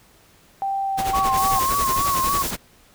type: tone with pitch glide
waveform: sine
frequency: 784 to 775.9 Hz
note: G5 to G5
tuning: 0 to -18 cents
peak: -21 dBFS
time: 0.62-1.59 s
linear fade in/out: 0 ms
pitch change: -18 cents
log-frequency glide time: 0.82-0.98 s
type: noise with tremolo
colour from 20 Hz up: pink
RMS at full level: -26 dBFS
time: 0.97-2.57 s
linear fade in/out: 20 ms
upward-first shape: sine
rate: 11 Hz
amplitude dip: 70%
type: tone with vibrato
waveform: sine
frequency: 1093 Hz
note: C#6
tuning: 25 cents flat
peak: -19 dBFS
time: 1.13-2.43 s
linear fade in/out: 10 ms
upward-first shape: sine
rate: 3.5 Hz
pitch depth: 66 cents each way
type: high-pass noise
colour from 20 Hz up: white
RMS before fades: -28 dBFS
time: 1.37-2.51 s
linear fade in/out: 5 ms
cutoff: 4200 Hz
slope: 24 dB/octave
effects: pink hiss -54 dBFS RMS until 2.94 s